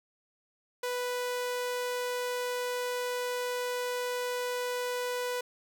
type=tone; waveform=sawtooth; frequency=493.9 Hz; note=B4; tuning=in tune; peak=-27 dBFS; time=0.83-5.41 s; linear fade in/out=5 ms; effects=none